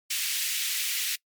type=high-pass noise; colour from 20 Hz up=pink; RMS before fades=-29 dBFS; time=0.1-1.16 s; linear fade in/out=10 ms; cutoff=2200 Hz; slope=24 dB/octave; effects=noise-tail reverb RT60 0.1 s tail -23 dB re dry + MP3 96 kbps